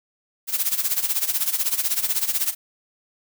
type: noise with tremolo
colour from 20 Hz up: blue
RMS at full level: -20 dBFS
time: 0.47-2.55 s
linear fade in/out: 50 ms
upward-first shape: sine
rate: 16 Hz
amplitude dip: 80%
effects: none